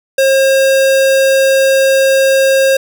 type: tone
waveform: square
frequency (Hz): 537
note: C5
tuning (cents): +45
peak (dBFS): -8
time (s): 0.18-2.77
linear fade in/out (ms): 5
effects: none